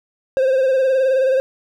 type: tone with vibrato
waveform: triangle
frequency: 526 Hz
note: C5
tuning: 9 cents sharp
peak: -11 dBFS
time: 0.37-1.4 s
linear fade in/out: 0 ms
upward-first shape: sine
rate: 19 Hz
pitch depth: 46 cents each way
effects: none